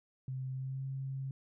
sine tone with pitch glide, 130.81 to 134.41 Hz, C3 to C3, 0 to +47 cents, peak -36 dBFS, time 0.28-1.31 s, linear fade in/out 2 ms, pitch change +47 cents, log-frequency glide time 0.52-0.84 s, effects none

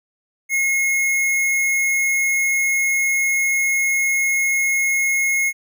square tone, 2163 Hz, C#7, 43 cents flat, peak -17 dBFS, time 0.49-5.53 s, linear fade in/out 50 ms, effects none

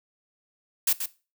blue noise with echo, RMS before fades -22 dBFS, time 0.87-0.93 s, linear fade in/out 5 ms, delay 130 ms, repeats 1, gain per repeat -8 dB, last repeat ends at 1.06 s, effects noise-tail reverb RT60 0.3 s tail -17 dB re dry

